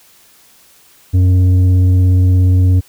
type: tone with tanh clipping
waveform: triangle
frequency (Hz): 91.7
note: F#2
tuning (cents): -15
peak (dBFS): -8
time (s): 1.13-2.81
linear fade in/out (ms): 20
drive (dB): 11
effects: white hiss -47 dBFS RMS until 2.88 s